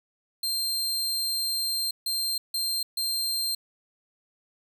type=tone bursts at uneven times; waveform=sawtooth; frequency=4170 Hz; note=C8; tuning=7 cents flat; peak=-23 dBFS; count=4; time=0.43-1.91 / 2.06-2.38 / 2.54-2.83 / 2.97-3.55 s; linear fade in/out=5 ms; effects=10-bit